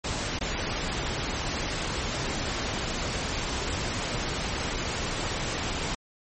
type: noise with dropouts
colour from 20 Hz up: pink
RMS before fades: -30 dBFS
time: 0.04-5.95 s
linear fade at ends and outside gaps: 5 ms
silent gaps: 0.39-0.408 s
effects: MP3 32 kbps